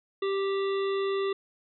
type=harmonic tone; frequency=392 Hz; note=G4; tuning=in tune; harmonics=1 / 3 / 5 / 7 / 9 / 10; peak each=-26 / -36 / -42 / -45 / -43 / -49 dBFS; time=0.22-1.33 s; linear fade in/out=5 ms; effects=none